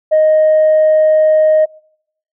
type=tone; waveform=sine; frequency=622.3 Hz; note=D#5; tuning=in tune; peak=-5 dBFS; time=0.11-1.66 s; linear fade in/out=20 ms; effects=noise-tail reverb RT60 0.7 s tail -26 dB re dry + tanh soft clip ceiling -4 dBFS